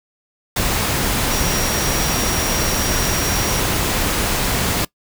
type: tone in noise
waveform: sine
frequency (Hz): 5660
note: F8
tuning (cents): +22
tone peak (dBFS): -26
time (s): 1.31-3.6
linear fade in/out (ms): 5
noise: pink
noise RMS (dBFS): -19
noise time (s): 0.56-4.85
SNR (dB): -10
effects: noise-tail reverb RT60 0.1 s tail -22 dB re dry